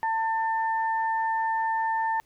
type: tone pair together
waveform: sine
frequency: 895 / 1790 Hz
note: A5 / A6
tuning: +29 / +29 cents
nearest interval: octave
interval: 1200 cents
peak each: -24 / -32 dBFS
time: 0.03-2.2 s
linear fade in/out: 0 ms
effects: pink hiss -65 dBFS RMS until 2.25 s